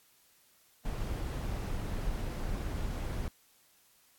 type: noise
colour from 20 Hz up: brown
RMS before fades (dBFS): -35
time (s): 0.85-3.28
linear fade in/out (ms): 2
effects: white hiss -65 dBFS RMS until 4.18 s + AAC 64 kbps